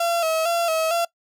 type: tone with vibrato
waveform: 35% pulse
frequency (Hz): 662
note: E5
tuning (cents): +7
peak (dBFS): -18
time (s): 0-1.05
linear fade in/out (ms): 5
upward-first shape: square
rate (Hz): 2.2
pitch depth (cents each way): 52
effects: noise-tail reverb RT60 0.1 s tail -21 dB re dry